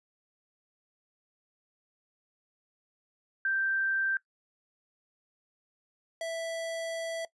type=tone pair in turn; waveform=sine / square; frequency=1568 / 659.3 Hz; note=G6 / E5; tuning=0 / 0 cents; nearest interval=octave + minor third; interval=1500 cents; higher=first; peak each=-26 / -33 dBFS; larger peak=first; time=3.45-4.17 / 6.21-7.25 s; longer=second; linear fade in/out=2 ms; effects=noise-tail reverb RT60 0.1 s tail -19 dB re dry + resampled to 24000 Hz